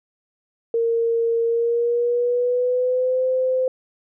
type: tone with pitch glide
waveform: sine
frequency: 461.6 to 515.1 Hz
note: A#4 to C5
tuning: -17 to -27 cents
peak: -17 dBFS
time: 0.74-3.68 s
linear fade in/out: 2 ms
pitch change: +190 cents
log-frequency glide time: 1.44-3.25 s
effects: none